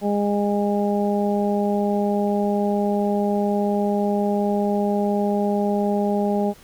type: harmonic tone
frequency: 204.3 Hz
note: G#3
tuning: 28 cents flat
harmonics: 1 / 2 / 3 / 4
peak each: -21 / -24 / -26 / -27 dBFS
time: 0.01-6.54 s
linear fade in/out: 50 ms
effects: pink hiss -49 dBFS RMS until 6.63 s